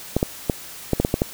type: clicks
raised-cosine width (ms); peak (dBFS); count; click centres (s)
2; -4; 8; 0.166 / 0.229 / 0.498 / 0.933 / 1 / 1.049 / 1.141 / 1.219
effects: white hiss -38 dBFS RMS until 1.33 s